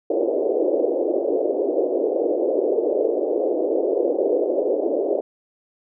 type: band-pass noise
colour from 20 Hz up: white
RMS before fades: -21 dBFS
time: 0.1-5.21 s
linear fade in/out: 5 ms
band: 320 to 580 Hz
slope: 48 dB/octave
effects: none